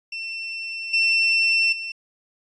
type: tone with level steps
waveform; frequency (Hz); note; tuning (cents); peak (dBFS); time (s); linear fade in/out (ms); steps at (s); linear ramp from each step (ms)
35% pulse; 2695; E7; +38; -27 / -15 / -27; 0.12-1.92; 5; 0.93 / 1.72; 10
effects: resampled to 22050 Hz